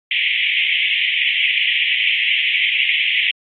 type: band-pass noise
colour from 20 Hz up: pink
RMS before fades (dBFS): -18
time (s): 0.11-3.31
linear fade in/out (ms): 2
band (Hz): 2000 to 3300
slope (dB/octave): 96
effects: AAC 32 kbps